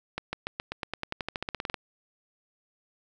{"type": "accelerating click train", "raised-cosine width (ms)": 0.3, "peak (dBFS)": -15, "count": 19, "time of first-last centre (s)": [0.18, 1.743], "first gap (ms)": 150, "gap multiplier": 0.93, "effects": []}